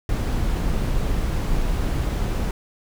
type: noise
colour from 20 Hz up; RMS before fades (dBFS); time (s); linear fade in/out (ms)
brown; -22; 0.09-2.51; 2
effects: none